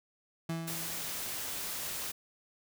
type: tone with exponential decay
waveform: 35% pulse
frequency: 164.81 Hz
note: E3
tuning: in tune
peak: -30 dBFS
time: 0.49-1.41 s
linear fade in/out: 5 ms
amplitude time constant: 200 ms
type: noise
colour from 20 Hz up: white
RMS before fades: -38 dBFS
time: 0.67-2.12 s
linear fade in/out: 10 ms
effects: none